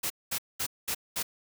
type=noise bursts; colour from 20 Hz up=white; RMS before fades=-31 dBFS; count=5; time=0.03-1.23 s; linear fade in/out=10 ms; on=72 ms; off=210 ms; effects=none